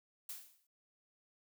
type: noise with exponential decay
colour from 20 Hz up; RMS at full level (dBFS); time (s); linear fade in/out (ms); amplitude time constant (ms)
blue; -42; 0.29-0.67; 5; 81
effects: none